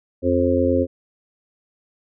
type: harmonic tone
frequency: 88.4 Hz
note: F2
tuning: 22 cents sharp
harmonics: 1 / 3 / 4 / 5 / 6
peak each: -24 / -20 / -24 / -24 / -20 dBFS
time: 0.22-0.87 s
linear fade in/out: 50 ms
effects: none